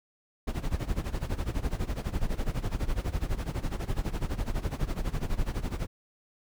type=noise with tremolo; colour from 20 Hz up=brown; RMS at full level=-27 dBFS; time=0.47-5.87 s; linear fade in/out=10 ms; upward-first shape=sine; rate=12 Hz; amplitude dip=85%; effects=none